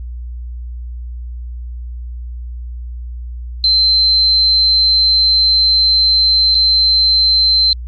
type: tone with dropouts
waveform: sine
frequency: 4100 Hz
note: C8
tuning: 36 cents flat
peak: -8 dBFS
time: 3.64-7.73 s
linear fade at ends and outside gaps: 1 ms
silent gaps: 6.546-6.551 s
effects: added 60 Hz sine -23 dBFS peak until 7.87 s + MP3 32 kbps